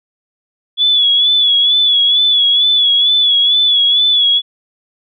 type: tone with vibrato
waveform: sine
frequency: 3411 Hz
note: G#7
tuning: 46 cents sharp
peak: -8 dBFS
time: 0.77-4.42 s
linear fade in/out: 50 ms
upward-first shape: sine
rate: 2.2 Hz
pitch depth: 53 cents each way
effects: none